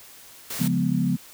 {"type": "noise", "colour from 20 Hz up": "white", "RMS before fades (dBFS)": -32, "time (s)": [0.5, 0.68], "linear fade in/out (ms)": 5}
{"type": "chord", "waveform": "sine", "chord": "C# dominant seventh", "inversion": "none", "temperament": "equal", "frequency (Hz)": [138.59, 174.61, 207.7, 246.9], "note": ["C#3", "E#3", "G#3", "B3"], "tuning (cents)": [0, 0, 0, 0], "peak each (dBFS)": [-27, -24, -27, -25], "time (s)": [0.59, 1.17], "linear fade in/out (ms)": 20}
{"effects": ["white hiss -47 dBFS RMS until 1.33 s"]}